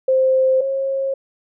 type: tone pair in turn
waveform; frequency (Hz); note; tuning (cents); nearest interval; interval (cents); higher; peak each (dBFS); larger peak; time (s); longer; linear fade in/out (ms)
sine; 523.3 / 540.5; C5 / C#5; 0 / -44; minor second; 56; second; -12 / -18; first; 0.08-0.61 / 0.61-1.14; neither; 5
effects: none